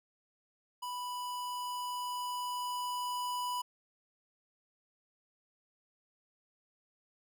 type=tone with level ramp; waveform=square; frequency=987.8 Hz; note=B5; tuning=in tune; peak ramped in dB=-38 to -34 dBFS; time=0.82-3.62 s; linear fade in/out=10 ms; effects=none